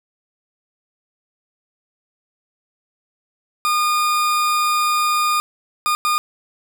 40% pulse tone bursts at uneven times, 1218 Hz, D#6, 37 cents flat, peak -15 dBFS, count 3, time 3.65-5.4 / 5.86-5.95 / 6.05-6.18 s, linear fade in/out 0 ms, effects none

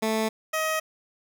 15% pulse tone pair in turn, 220 / 631.3 Hz, A3 / D#5, 0 / +25 cents, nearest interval octave + tritone, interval 1825 cents, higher second, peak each -17 / -18 dBFS, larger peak first, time 0.02-0.29 / 0.53-0.8 s, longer neither, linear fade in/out 10 ms, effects none

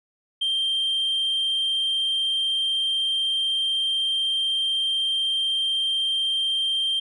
sine tone, 3164 Hz, G7, 15 cents sharp, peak -19 dBFS, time 0.41-7 s, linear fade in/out 10 ms, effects tanh soft clip ceiling -19 dBFS

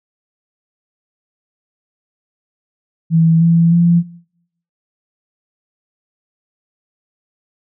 sine tone with pitch steps, 163.7 / 167.43 / 171.24 Hz, E3 / E3 / F3, -12 / +27 / -34 cents, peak -8 dBFS, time 3.1-4.03 s, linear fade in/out 50 ms, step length 310 ms, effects noise-tail reverb RT60 0.7 s tail -20 dB re dry

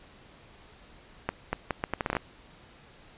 accelerating click train, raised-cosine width 0.5 ms, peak -12 dBFS, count 11, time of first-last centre 1.29-2.168 s, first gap 240 ms, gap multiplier 0.74, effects pink hiss -54 dBFS RMS until 3.17 s + resampled to 8000 Hz

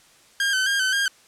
sawtooth tone with vibrato, 1568 Hz, G6, in tune, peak -16 dBFS, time 0.4-1.08 s, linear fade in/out 2 ms, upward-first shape square, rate 3.8 Hz, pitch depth 48 cents each way, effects white hiss -54 dBFS RMS until 1.27 s + low-pass 9000 Hz 12 dB/octave

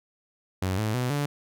sawtooth tone with pitch steps, 93.7 / 108.26 / 125.07 / 144.51 Hz, F#2 / A2 / B2 / D3, +22 / -28 / +22 / -28 cents, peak -21 dBFS, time 0.62-1.26 s, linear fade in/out 5 ms, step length 160 ms, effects none

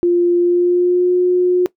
sine tone with pitch glide, 349.2 to 360.3 Hz, F4 to F#4, 0 to -46 cents, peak -10 dBFS, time 0.03-1.66 s, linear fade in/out 0 ms, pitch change +54 cents, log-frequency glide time 0.38-1.13 s, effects noise-tail reverb RT60 0.1 s tail -19 dB re dry

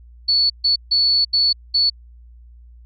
sine tone bursts at uneven times, 4435 Hz, C#8, in tune, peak -13 dBFS, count 5, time 0.28-0.5 / 0.64-0.76 / 0.91-1.25 / 1.33-1.53 / 1.74-1.9 s, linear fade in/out 10 ms, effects added 59 Hz sine -41 dBFS peak until 2.85 s

